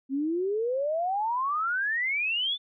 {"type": "exponential sweep", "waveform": "sine", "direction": "up", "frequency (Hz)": [261, 3558], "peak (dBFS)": -25, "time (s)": [0.09, 2.58], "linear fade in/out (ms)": 50, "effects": []}